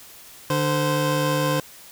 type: tone pair together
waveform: 25% pulse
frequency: 148.8 / 518.2 Hz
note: D3 / C5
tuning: +23 / -17 cents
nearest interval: octave + minor seventh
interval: 2160 cents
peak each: -19 dBFS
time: 0.5-1.6 s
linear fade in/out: 2 ms
effects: white hiss -45 dBFS RMS until 1.91 s